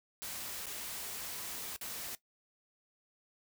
white noise with dropouts, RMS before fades -42 dBFS, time 0.22-2.15 s, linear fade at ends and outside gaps 0 ms, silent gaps 0.658-0.667 / 1.763-1.812 s, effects noise-tail reverb RT60 0.1 s tail -17 dB re dry

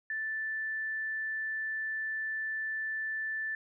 sine tone, 1760 Hz, A6, in tune, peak -32 dBFS, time 0.1-3.55 s, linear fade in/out 2 ms, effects none

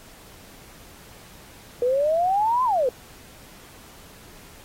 sine exponential two-way sweep, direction up then down, 477.2 to 1046.5 to 477.2 Hz, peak -18 dBFS, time 1.82-2.89 s, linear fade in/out 2 ms, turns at 2.64 s, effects pink hiss -48 dBFS RMS until 4.64 s + AAC 48 kbps

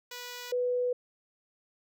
5% pulse / sine tone pair in turn, 490 / 494.3 Hz, B4 / B4, -14 / +1 cents, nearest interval unison, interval 15 cents, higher second, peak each -28 / -26 dBFS, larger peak second, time 0.11-0.52 / 0.52-0.93 s, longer neither, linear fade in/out 5 ms, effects none

